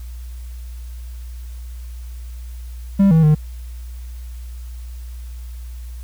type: tone with pitch steps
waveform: triangle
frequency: 197.2 / 161.2 / 152.5 Hz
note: G3 / E3 / D#3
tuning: +11 / -38 / -34 cents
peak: -7 dBFS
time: 2.99-3.35 s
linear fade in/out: 10 ms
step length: 120 ms
effects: added 60 Hz sine -29 dBFS peak until 6.03 s + white hiss -50 dBFS RMS until 6.03 s